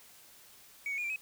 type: tone with pitch steps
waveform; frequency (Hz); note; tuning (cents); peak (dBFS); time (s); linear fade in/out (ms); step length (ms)
sine; 2254 / 2214 / 2434 / 2356 / 2544; C#7 / C#7 / D#7 / D7 / D#7; +28 / -3 / -39 / +5 / +38; -31; 0.86-1.16; 2; 60
effects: tanh soft clip ceiling -30 dBFS + white hiss -57 dBFS RMS until 1.21 s